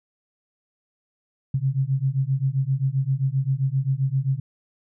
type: beating tone pair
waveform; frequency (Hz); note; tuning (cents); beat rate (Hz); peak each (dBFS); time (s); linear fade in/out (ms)
sine; 130.81 / 138.41; C3 / C#3; 0 / -2; 7.6; -23; 1.54-4.4; 5
effects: none